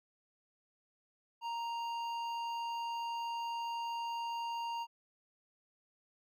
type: tone with hard clipping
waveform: sine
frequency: 932.3 Hz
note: A#5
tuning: in tune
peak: -38 dBFS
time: 1.41-4.87 s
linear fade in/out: 50 ms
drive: 10 dB
effects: none